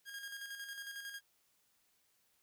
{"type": "tone with tremolo", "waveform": "sawtooth", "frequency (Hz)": 1626, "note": "G#6", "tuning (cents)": -37, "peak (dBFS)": -39, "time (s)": [0.05, 1.21], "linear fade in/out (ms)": 50, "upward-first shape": "square", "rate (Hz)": 11, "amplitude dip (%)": 45, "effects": ["white hiss -75 dBFS RMS until 2.42 s"]}